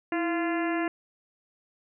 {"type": "harmonic tone with a mistuned harmonic", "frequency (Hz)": 345.1, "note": "F4", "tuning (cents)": -21, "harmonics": [1, 2, 3, 4, 5, 6, 7, 8], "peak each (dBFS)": [-27, -33, -37, -39, -36, -39, -44, -43], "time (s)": [0.12, 0.88], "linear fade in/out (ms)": 2, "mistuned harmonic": 1, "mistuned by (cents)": -78, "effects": []}